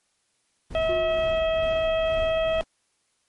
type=noise with tremolo; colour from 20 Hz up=brown; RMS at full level=-34 dBFS; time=0.7-2.64 s; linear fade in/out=10 ms; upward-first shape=sine; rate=2.2 Hz; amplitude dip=45%
type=harmonic tone; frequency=645 Hz; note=E5; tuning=38 cents flat; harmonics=1 / 2 / 3 / 4 / 5; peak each=-21 / -35 / -38 / -35 / -36 dBFS; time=0.75-2.61 s; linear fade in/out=0 ms
type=tone with exponential decay; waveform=triangle; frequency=358.2 Hz; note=F4; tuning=44 cents sharp; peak=-25 dBFS; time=0.89-1.81 s; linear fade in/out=5 ms; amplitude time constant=200 ms
effects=white hiss -70 dBFS RMS until 3.28 s + MP3 48 kbps